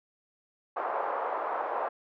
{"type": "band-pass noise", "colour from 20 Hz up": "white", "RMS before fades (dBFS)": -32, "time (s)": [0.76, 1.89], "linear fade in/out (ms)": 10, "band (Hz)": [490, 1100], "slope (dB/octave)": 24, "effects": []}